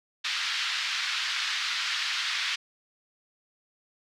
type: band-pass noise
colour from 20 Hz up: white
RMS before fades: -30 dBFS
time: 0.24-2.56 s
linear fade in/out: 10 ms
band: 1300 to 4500 Hz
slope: 24 dB/octave
effects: none